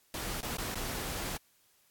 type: noise with dropouts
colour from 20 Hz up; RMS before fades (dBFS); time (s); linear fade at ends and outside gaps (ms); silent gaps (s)
pink; -37; 0.14-1.37; 2; 0.408-0.429 / 0.571-0.583 / 0.745-0.754
effects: white hiss -68 dBFS RMS until 1.9 s + AAC 64 kbps